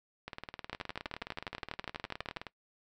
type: two click trains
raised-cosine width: 0.3 ms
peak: -20 / -24 dBFS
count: 21 / 43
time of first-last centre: 0.73-2.369 / 0.28-2.468 s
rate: 12.2 / 19.2 Hz
effects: noise-tail reverb RT60 0.1 s tail -20 dB re dry